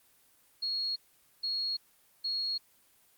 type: tone bursts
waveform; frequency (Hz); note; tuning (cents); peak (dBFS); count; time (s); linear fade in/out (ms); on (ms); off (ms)
sine; 4307; C8; +49; -30; 3; 0.62-2.58; 10; 340; 470
effects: white hiss -65 dBFS RMS until 3.17 s + Opus 24 kbps